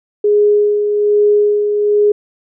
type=tone with tremolo; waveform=sine; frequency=415.3 Hz; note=G#4; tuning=in tune; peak=-7 dBFS; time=0.24-2.12 s; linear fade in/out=5 ms; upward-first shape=sine; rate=1.2 Hz; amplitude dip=45%; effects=none